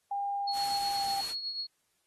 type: tone with pitch glide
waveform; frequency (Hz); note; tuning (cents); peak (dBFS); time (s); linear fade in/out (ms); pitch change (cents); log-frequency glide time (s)
sine; 803 to 792.4; G5 to G5; +41 to +18; -30; 0.11-1.21; 5; -23; 0.93-1.07
type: tone with tremolo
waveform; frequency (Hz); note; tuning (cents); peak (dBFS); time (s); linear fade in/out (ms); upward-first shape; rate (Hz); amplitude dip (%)
sine; 4327; C#8; -43; -31; 0.47-1.67; 10; triangle; 8.2; 60
type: noise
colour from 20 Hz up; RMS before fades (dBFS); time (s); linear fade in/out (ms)
white; -41; 0.52-1.35; 50
effects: white hiss -75 dBFS RMS until 2.06 s + AAC 32 kbps